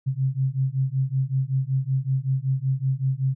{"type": "beating tone pair", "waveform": "sine", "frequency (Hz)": [130.5, 135.8], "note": ["C3", "C#3"], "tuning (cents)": [-4, -35], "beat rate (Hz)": 5.3, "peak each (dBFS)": -24, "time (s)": [0.06, 3.35], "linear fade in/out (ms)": 20, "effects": []}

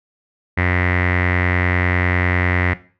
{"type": "tone with low-pass filter", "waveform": "sawtooth", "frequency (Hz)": 90, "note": "F#2", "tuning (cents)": -47, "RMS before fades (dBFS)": -17, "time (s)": [0.57, 2.74], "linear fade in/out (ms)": 10, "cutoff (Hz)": 2000, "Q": 7.8, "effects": ["noise-tail reverb RT60 0.4 s tail -17 dB re dry"]}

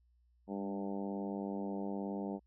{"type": "harmonic tone with a mistuned harmonic", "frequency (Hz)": 98.9, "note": "G2", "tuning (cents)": 16, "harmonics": [2, 3, 4, 5, 6, 7, 8, 9], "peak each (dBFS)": [-39, -43, -45, -47, -49, -50, -51, -52], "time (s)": [0.47, 2.4], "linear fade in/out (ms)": 50, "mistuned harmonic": 2, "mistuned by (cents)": 18, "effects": ["added 60 Hz sine -67 dBFS peak until 2.46 s"]}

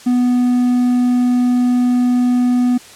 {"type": "tone", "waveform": "triangle", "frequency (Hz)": 246.9, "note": "B3", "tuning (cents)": 0, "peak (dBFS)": -9, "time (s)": [0.06, 2.78], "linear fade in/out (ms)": 10, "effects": ["white hiss -39 dBFS RMS until 2.95 s", "low-pass 9000 Hz 12 dB/octave"]}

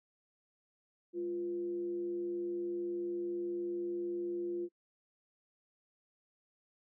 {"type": "tone with frequency modulation", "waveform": "sine", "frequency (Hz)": 349.2, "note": "F4", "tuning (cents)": 0, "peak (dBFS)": -34, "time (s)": [1.13, 4.69], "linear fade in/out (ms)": 50, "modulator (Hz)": 144, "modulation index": 0.26, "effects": ["noise-tail reverb RT60 0.1 s tail -26 dB re dry"]}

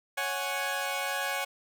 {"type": "chord", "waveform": "15% pulse", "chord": "C# suspended fourth", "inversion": "none", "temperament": "equal", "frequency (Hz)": [554.4, 740, 830.6], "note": ["C#5", "F#5", "G#5"], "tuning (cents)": [0, 0, 0], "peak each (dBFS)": -28, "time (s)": [0.17, 1.45], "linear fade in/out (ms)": 10, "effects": []}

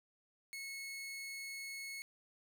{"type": "tone", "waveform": "sawtooth", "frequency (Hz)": 2190, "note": "C#7", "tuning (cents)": -22, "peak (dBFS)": -40, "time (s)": [0.53, 2.02], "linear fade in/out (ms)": 0, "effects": []}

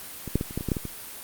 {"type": "clicks", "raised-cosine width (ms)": 3, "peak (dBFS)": [-21, -8, -15, -25, -14, -20, -14, -10, -16, -19], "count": 10, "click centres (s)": [0.277, 0.356, 0.411, 0.509, 0.576, 0.609, 0.687, 0.718, 0.768, 0.853], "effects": ["white hiss -40 dBFS RMS until 1.23 s", "Opus 32 kbps"]}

